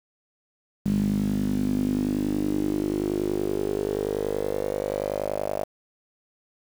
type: tone with band-pass filter sweep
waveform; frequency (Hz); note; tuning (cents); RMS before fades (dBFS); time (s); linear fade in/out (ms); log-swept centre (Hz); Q
sawtooth; 50.5; G#1; -48; -26; 0.85-5.64; 5; 200 to 630; 5.9
effects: 7-bit